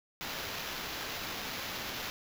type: noise with sample-and-hold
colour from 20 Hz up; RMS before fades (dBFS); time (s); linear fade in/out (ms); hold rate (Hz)
white; -39; 0.21-2.1; 0; 8820
effects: none